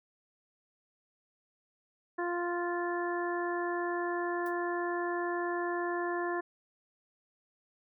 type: harmonic tone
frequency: 349 Hz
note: F4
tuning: 1 cent flat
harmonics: 1 / 2 / 3 / 4 / 5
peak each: -33 / -38 / -38 / -45 / -39 dBFS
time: 2.18-6.41 s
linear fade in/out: 10 ms
type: noise with exponential decay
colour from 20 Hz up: blue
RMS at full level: -48 dBFS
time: 4.46-4.55 s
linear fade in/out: 2 ms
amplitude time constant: 18 ms
effects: none